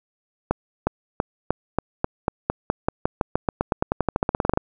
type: accelerating click train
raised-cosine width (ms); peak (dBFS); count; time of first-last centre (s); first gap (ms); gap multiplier
1; -5; 29; 0.51-4.574; 360; 0.92
effects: none